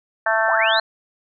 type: harmonic tone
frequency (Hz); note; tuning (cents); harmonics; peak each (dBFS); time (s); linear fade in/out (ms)
221.7; A3; +13; 3 / 4 / 5 / 6 / 7 / 8; -21 / -23 / -27 / -27 / -21 / -24; 0.26-0.8; 5
type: linear sweep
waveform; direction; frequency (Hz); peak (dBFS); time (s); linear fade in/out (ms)
sine; up; 565 to 4254; -20; 0.48-0.8; 5
effects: none